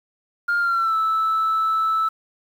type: tone with pitch glide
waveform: sine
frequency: 1407 to 1312.8 Hz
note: F6 to E6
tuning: +12 to -8 cents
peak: -16 dBFS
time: 0.48-2.09 s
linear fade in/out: 10 ms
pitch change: -120 cents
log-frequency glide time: 0.59-0.96 s
effects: tanh soft clip ceiling -15 dBFS + 8-bit